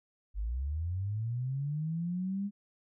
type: linear sweep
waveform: sine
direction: up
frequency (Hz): 47.13 to 205.2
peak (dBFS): -31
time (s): 0.34-2.51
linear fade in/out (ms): 50
effects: none